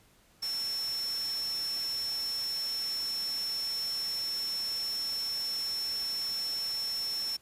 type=tone in noise; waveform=sine; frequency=5400 Hz; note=E8; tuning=41 cents sharp; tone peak=-31 dBFS; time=0.42-7.37 s; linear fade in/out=10 ms; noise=white; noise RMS=-43 dBFS; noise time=0.42-7.37 s; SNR=+9 dB; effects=pink hiss -63 dBFS RMS until 7.41 s + resampled to 32000 Hz